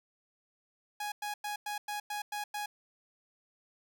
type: tone bursts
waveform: sawtooth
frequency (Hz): 831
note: G#5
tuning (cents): +1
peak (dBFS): -31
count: 8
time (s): 1-2.66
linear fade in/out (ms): 5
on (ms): 120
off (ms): 100
effects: none